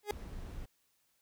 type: tone with exponential growth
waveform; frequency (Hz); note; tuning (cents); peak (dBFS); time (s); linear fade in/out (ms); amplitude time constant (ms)
30% pulse; 415.3; G#4; 0; -26; 0.03-0.11; 2; 17
type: noise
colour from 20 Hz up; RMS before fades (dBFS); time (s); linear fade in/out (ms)
brown; -44; 0.11-0.66; 10
effects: white hiss -75 dBFS RMS until 1.21 s